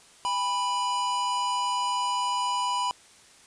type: tone pair together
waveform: square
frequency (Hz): 807.7 / 987.8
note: G#5 / B5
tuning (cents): -48 / 0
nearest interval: minor third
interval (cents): 348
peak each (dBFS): -36 / -26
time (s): 0.25-2.91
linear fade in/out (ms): 0
effects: white hiss -54 dBFS RMS until 3.46 s + resampled to 22050 Hz